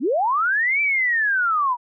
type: linear two-way sweep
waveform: sine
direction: up then down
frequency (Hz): 207.7 to 2349 to 938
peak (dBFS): -17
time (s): 0-1.77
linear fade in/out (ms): 50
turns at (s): 0.81
effects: none